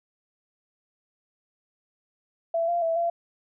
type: tone with pitch steps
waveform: sine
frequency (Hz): 667 / 691 / 659 / 682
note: E5 / F5 / E5 / F5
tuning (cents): +20 / -19 / -1 / -41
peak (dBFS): -22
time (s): 2.54-3.1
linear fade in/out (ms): 5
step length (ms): 140
effects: none